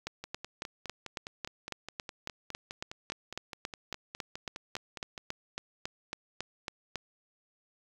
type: two click trains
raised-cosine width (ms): 0.2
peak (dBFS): -23 / -18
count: 25 / 26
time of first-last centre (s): 0.24-5.178 / 0.07-6.957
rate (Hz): 4.86 / 3.63
effects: 8-bit